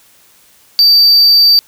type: tone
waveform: triangle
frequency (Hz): 4638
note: D8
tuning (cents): -22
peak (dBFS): -3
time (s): 0.79-1.59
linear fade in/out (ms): 0
effects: white hiss -47 dBFS RMS until 1.67 s